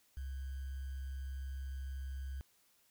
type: tone with sample-and-hold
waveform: sine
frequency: 66.9 Hz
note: C2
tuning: 39 cents sharp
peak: -39 dBFS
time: 0.17-2.41 s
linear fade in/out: 0 ms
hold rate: 1575 Hz
effects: white hiss -71 dBFS RMS until 2.9 s